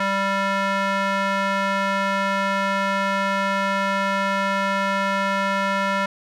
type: tone with band-pass filter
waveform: square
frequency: 196 Hz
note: G3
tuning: in tune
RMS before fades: -22 dBFS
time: 0-6.06 s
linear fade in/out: 5 ms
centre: 1400 Hz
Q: 1.2
effects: none